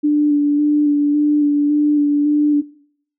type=tone with vibrato; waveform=sine; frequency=293.7 Hz; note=D4; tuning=in tune; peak=-11 dBFS; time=0.03-2.62 s; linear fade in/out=20 ms; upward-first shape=square; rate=1.8 Hz; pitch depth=16 cents each way; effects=noise-tail reverb RT60 0.6 s tail -19 dB re dry